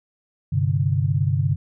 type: chord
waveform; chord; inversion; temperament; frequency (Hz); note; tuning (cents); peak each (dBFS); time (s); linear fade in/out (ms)
sine; G suspended fourth; none; equal with one note detuned; 98 / 129.76 / 146.83; G2 / C3 / D3; 0 / -14 / 0; -22; 0.52-1.56; 10
effects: none